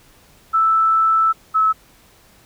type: tone pair in turn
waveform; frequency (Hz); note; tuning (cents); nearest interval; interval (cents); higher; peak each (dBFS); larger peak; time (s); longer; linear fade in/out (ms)
sine; 1318.5 / 1297.3; E6 / E6; 0 / -28; unison; 28; first; -12; neither; 0.53-1.33 / 1.54-1.73; first; 20
effects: pink hiss -51 dBFS RMS until 2.45 s